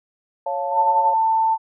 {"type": "chord", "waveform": "sine", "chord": "Db augmented", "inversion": "none", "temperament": "equal", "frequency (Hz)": [554.4, 698.5, 880], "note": ["Db5", "F5", "A5"], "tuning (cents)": [0, 0, 0], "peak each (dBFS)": [-26, -27, -25], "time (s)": [0.46, 1.14], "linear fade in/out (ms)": 5}
{"type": "tone", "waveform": "sine", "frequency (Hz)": 891, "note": "A5", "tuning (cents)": 22, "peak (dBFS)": -15, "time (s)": [0.71, 1.58], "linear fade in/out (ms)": 50}
{"effects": []}